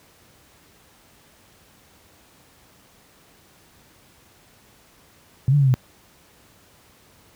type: linear two-way sweep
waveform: sine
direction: up then down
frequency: 123.47 to 147.8 to 123.47 Hz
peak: -13 dBFS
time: 5.48-5.74 s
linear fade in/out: 0 ms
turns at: 5.55 s
effects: pink hiss -54 dBFS RMS until 7.35 s + high-pass 60 Hz 12 dB/octave